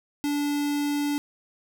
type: tone with notch filter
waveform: square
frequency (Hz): 290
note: D4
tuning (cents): -22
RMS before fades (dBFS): -26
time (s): 0.24-1.18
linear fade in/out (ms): 0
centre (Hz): 1200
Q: 1.4
effects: none